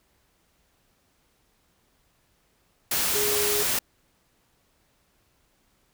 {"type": "tone in noise", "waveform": "sine", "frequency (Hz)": 415.3, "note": "G#4", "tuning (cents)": 0, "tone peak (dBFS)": -27, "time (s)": [3.15, 3.63], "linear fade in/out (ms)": 5, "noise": "white", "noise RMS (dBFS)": -25, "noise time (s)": [2.91, 3.79], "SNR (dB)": -5, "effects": ["pink hiss -67 dBFS RMS until 5.93 s"]}